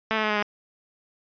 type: tone with pitch steps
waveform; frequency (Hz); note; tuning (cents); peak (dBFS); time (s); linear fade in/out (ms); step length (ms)
5% pulse; 220 / 216.7 / 213.5 / 210.3 / 207.2; A3 / A3 / G#3 / G#3 / G#3; 0 / -26 / +48 / +22 / -4; -11; 0.11-0.425; 0; 63
effects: resampled to 11025 Hz